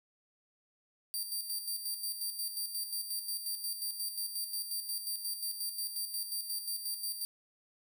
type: tone with tremolo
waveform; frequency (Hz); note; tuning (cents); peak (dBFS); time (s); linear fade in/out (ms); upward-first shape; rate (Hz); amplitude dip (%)
10% pulse; 4699; D8; 0; -27; 1.14-7.25; 0; square; 5.6; 55
effects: none